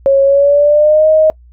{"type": "tone with pitch glide", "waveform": "sine", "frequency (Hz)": [548, 625.9], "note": ["C#5", "D#5"], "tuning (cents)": [-20, 10], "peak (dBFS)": -5, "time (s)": [0.06, 1.3], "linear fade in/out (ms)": 0, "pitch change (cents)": 230, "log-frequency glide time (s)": [0.23, 1.08], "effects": ["noise-tail reverb RT60 0.1 s tail -24 dB re dry", "added 60 Hz sine -38 dBFS peak until 1.52 s"]}